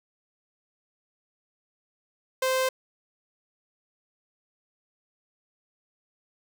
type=tone; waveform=sawtooth; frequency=520 Hz; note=C5; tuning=11 cents flat; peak=-19 dBFS; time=2.42-2.69 s; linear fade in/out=5 ms; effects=none